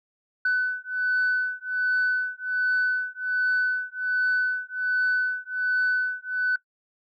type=beating tone pair; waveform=sine; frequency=1500 / 1501.3 Hz; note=F#6 / F#6; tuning=+23 / +25 cents; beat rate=1.3 Hz; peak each=-24 dBFS; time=0.45-6.56 s; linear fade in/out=5 ms; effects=noise-tail reverb RT60 0.1 s tail -20 dB re dry + tanh soft clip ceiling -17 dBFS